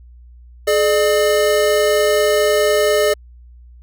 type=tone pair together; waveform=square; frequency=424.3 / 600 Hz; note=G#4 / D5; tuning=+37 / +37 cents; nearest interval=tritone; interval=600 cents; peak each=-16 dBFS; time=0.67-3.14 s; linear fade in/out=10 ms; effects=added 60 Hz sine -39 dBFS peak until 3.82 s